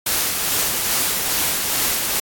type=noise with tremolo; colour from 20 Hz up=white; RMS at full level=-19 dBFS; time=0.06-2.2 s; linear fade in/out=5 ms; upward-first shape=sine; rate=2.4 Hz; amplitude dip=30%; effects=AAC 64 kbps